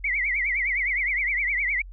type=tone with vibrato; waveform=sine; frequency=2119 Hz; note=C7; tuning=21 cents sharp; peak=-22 dBFS; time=0.04-1.82 s; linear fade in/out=5 ms; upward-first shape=triangle; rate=9.7 Hz; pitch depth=190 cents each way; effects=added 45 Hz sine -38 dBFS peak until 1.92 s